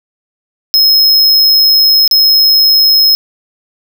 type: tone with dropouts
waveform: square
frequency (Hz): 5150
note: E8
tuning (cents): -41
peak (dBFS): -5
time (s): 0.74-3.15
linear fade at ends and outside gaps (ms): 0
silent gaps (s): 2.077-2.112
effects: none